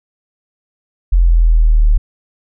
sine linear sweep, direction down, 43.65 to 37 Hz, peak -6 dBFS, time 1.12-1.98 s, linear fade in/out 10 ms, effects none

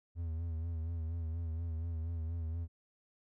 triangle tone with vibrato, 82.3 Hz, E2, 2 cents flat, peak -33 dBFS, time 0.15-2.68 s, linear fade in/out 50 ms, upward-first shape sine, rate 4.2 Hz, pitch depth 57 cents each way, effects none

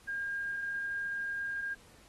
sine tone, 1613 Hz, G6, 49 cents sharp, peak -33 dBFS, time 0.07-1.75 s, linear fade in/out 20 ms, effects pink hiss -60 dBFS RMS until 2.08 s + AAC 32 kbps

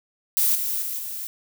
violet noise with level steps, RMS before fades -20 / -26 / -29 / -32 dBFS, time 0.37-1.27 s, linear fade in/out 0 ms, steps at 0.55 / 0.82 / 0.99 s, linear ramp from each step 2 ms, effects none

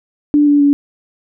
sine tone with pitch steps, 293.7 / 289.5 / 285.3 Hz, D4 / D4 / C#4, 0 / -25 / +50 cents, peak -7 dBFS, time 0.34-0.73 s, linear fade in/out 0 ms, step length 130 ms, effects none

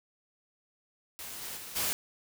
white noise with level steps, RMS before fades -42 / -40 / -44 / -31 dBFS, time 1.19-1.93 s, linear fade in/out 0 ms, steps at 1.41 / 1.56 / 1.75 s, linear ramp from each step 20 ms, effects none

